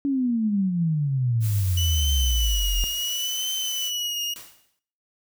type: exponential sweep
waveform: sine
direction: down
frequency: 285 to 42.19 Hz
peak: -20 dBFS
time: 0.05-2.84 s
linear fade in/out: 0 ms
type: noise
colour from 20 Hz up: blue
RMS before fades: -36 dBFS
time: 1.4-3.92 s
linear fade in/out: 50 ms
type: tone with vibrato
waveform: 30% pulse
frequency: 2960 Hz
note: F#7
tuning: in tune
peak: -23 dBFS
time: 1.77-4.34 s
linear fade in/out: 5 ms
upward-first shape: triangle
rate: 0.71 Hz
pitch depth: 70 cents each way
type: noise with exponential decay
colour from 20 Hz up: white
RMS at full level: -38 dBFS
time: 4.36-4.79 s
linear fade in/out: 0 ms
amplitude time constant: 92 ms
effects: noise-tail reverb RT60 0.6 s tail -17 dB re dry